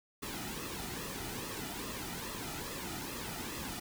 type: noise with flanger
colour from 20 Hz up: pink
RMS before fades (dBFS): -41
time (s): 0.22-3.8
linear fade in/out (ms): 10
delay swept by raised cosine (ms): 1.3 to 1.88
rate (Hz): 2.4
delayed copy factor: -0.6
effects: none